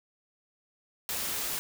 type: noise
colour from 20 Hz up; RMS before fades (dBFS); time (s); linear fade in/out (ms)
white; -33; 1.09-1.59; 0
effects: none